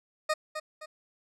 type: tone with echo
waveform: 20% pulse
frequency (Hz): 618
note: D#5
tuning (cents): -12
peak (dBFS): -20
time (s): 0.29-0.34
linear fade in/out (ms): 10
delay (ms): 260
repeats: 2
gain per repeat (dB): -8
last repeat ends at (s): 0.86
effects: low-pass 9000 Hz 12 dB/octave